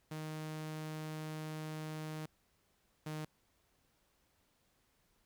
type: tone pair in turn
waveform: sawtooth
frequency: 155.56 / 154.31 Hz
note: D#3 / D#3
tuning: 0 / -14 cents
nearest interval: unison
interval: 14 cents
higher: first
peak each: -37 / -36 dBFS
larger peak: second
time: 0.11-2.26 / 3.06-3.25 s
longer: first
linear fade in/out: 5 ms
effects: pink hiss -75 dBFS RMS until 5.25 s